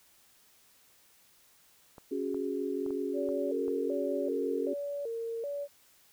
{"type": "clicks", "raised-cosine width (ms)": 1, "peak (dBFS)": -34, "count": 6, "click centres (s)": [1.982, 2.345, 2.863, 2.906, 3.289, 3.681]}
{"type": "chord", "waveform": "sine", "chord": "C# suspended fourth", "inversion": "none", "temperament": "equal", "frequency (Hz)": [277.2, 370, 415.3], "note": ["C#4", "F#4", "G#4"], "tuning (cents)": [0, 0, 0], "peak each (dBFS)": -35, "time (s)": [2.11, 4.74], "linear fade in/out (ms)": 10}
{"type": "tone with vibrato", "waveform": "sine", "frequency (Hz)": 512, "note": "C5", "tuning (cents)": -38, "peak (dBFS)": -33, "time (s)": [3.13, 5.68], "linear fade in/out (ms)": 50, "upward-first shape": "square", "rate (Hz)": 1.3, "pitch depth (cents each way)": 190}
{"effects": ["white hiss -63 dBFS RMS until 6.12 s"]}